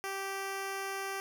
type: tone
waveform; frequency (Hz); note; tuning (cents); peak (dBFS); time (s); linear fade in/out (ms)
10% pulse; 390; G4; -9; -27; 0.04-1.2; 0
effects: none